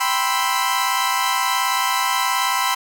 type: chord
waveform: sawtooth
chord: C major seventh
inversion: second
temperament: equal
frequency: 784 / 987.8 / 1046.5 / 1318.5 Hz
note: G5 / B5 / C6 / E6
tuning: 0 / 0 / 0 / 0 cents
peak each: -22 / -18 / -19 / -22 dBFS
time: 0-2.75 s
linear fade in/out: 10 ms
effects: none